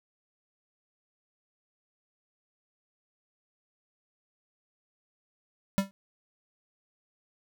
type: tone with exponential decay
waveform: square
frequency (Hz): 195.6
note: G3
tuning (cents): -4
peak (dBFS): -19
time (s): 5.78-5.91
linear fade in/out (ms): 0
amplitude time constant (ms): 27
effects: none